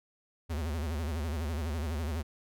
square tone with vibrato, 77.78 Hz, D#2, in tune, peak -32 dBFS, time 0.49-2.23 s, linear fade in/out 20 ms, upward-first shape sine, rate 12 Hz, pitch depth 160 cents each way, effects none

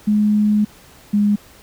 sine tone pair in turn, 210 / 206.2 Hz, G#3 / G#3, +19 / -12 cents, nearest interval unison, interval 31 cents, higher first, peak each -12 dBFS, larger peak neither, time 0.07-0.65 / 1.13-1.36 s, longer first, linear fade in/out 10 ms, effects pink hiss -46 dBFS RMS until 1.62 s

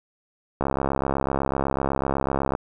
click train, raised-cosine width 1 ms, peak -9 dBFS, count 133, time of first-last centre 0.61-2.551 s, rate 68 Hz, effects none

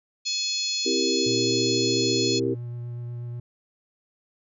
harmonic tone, 852 Hz, G#5, 44 cents sharp, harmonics 3 / 4 / 5 / 6 / 7 / 8, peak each -35 / -33 / -27 / -34 / -37 / -33 dBFS, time 0.25-2.4 s, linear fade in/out 20 ms
sine chord, C dominant seventh, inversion none, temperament equal, 261.6 / 329.6 / 392 / 466.2 Hz, C4 / E4 / G4 / Bb4, 0 / 0 / 0 / 0 cents, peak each -29 / -28 / -26 / -30 dBFS, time 0.85-2.55 s, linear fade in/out 20 ms
triangle tone with vibrato, 120 Hz, B2, 49 cents flat, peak -29 dBFS, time 1.26-3.4 s, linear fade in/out 5 ms, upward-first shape triangle, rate 8.2 Hz, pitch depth 13 cents each way
effects none

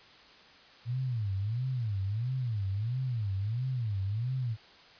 sine tone with vibrato, 112.3 Hz, A2, 36 cents sharp, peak -29 dBFS, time 0.85-4.57 s, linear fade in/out 50 ms, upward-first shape sine, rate 1.5 Hz, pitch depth 270 cents each way, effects white hiss -55 dBFS RMS until 4.99 s + resampled to 11025 Hz

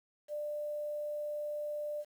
sine tone with quantisation, 594 Hz, D5, 20 cents sharp, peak -35 dBFS, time 0.28-2.05 s, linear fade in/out 50 ms, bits 10, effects none

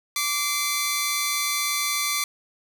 10% pulse tone pair together, 1161.7 / 2070 Hz, D6 / C7, -19 / -19 cents, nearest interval minor seventh, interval 1000 cents, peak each -17 dBFS, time 0.16-2.24 s, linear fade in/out 2 ms, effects none

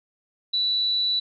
sine tone with amplitude modulation, 3951 Hz, B7, in tune, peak -19 dBFS, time 0.53-1.2 s, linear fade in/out 10 ms, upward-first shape sine, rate 228 Hz, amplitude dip 30%, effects none

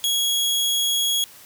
sawtooth tone, 3322 Hz, G#7, in tune, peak -16 dBFS, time 0.04-1.24 s, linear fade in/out 0 ms, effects white hiss -46 dBFS RMS until 1.45 s

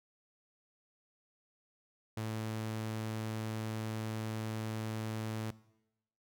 sawtooth tone, 110 Hz, A2, in tune, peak -32 dBFS, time 2.17-5.51 s, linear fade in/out 5 ms, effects noise-tail reverb RT60 0.9 s tail -20 dB re dry

